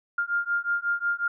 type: beating tone pair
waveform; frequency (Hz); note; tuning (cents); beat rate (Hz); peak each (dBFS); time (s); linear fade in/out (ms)
sine; 1401 / 1406.5; F6 / F6; +5 / +12; 5.5; -27; 0.18-1.28; 5
effects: none